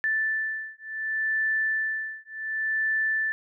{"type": "beating tone pair", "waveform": "sine", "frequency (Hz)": [1760, 1760.68], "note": ["A6", "A6"], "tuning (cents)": [0, 1], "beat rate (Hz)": 0.68, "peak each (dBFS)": -28, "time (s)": [0.04, 3.32], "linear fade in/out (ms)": 0, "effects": []}